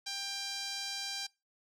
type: tone with band-pass filter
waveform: sawtooth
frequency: 793 Hz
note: G5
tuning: 20 cents sharp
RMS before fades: -39 dBFS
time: 0.06-1.27 s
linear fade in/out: 10 ms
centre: 4900 Hz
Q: 2.1
effects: noise-tail reverb RT60 0.3 s tail -26 dB re dry